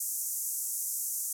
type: band-pass noise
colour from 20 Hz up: white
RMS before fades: -34 dBFS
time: 0-1.33 s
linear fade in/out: 5 ms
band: 6200 to 14000 Hz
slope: 48 dB/octave
effects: none